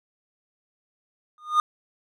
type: tone with exponential growth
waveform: triangle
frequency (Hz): 1223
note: D#6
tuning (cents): -30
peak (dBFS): -11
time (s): 1.38-1.6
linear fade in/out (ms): 1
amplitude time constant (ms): 46
effects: none